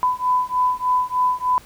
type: beating tone pair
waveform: sine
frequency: 1000 / 1003.3 Hz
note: B5 / B5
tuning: +21 / +27 cents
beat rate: 3.3 Hz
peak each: -20 dBFS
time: 0.03-1.58 s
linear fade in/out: 0 ms
effects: pink hiss -47 dBFS RMS until 1.65 s